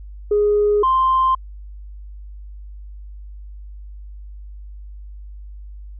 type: tone pair in turn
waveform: sine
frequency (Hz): 415.3 / 1045.9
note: G#4 / C6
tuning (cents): 0 / -1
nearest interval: octave + major third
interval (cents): 1599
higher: second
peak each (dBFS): -12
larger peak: neither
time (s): 0.31-0.83 / 0.83-1.35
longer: neither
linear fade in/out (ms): 5
effects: tanh soft clip ceiling -9 dBFS + added 50 Hz sine -33 dBFS peak until 5.99 s